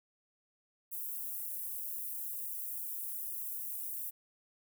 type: high-pass noise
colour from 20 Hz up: white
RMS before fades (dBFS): -40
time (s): 0.91-4.11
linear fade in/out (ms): 20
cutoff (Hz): 11000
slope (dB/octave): 24
effects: none